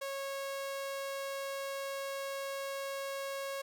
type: tone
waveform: sawtooth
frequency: 549 Hz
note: C#5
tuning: 17 cents flat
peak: -33 dBFS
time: 0.01-3.62 s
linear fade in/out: 10 ms
effects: none